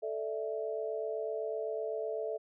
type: chord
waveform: sine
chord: A suspended fourth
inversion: none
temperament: equal with one note detuned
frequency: 440 / 591.4 / 659.3 Hz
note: A4 / D5 / E5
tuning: 0 / +12 / 0 cents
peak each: -36 / -40 / -38 dBFS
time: 0.02-2.38 s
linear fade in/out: 20 ms
effects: none